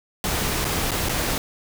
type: noise with dropouts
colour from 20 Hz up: pink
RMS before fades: -24 dBFS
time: 0.24-1.38 s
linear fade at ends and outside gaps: 1 ms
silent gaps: 0.645-0.651 / 0.909-0.916 / 1.087-1.093 s
effects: none